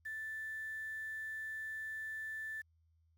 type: tone with quantisation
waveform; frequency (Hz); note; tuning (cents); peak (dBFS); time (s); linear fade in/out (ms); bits
sine; 1760; A6; 0; -40; 0.05-2.62; 10; 10
effects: added 81 Hz sine -69 dBFS peak until 3.17 s